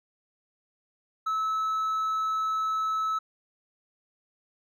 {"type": "tone with hard clipping", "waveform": "sine", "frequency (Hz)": 1300, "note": "E6", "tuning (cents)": -24, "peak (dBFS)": -26, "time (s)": [1.26, 3.19], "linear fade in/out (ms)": 10, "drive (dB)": 2, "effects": []}